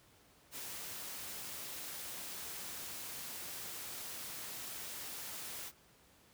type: noise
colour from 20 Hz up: white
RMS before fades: -45 dBFS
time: 0.51-5.72 s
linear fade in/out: 50 ms
effects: pink hiss -65 dBFS RMS until 6.33 s + high-pass 60 Hz 12 dB/octave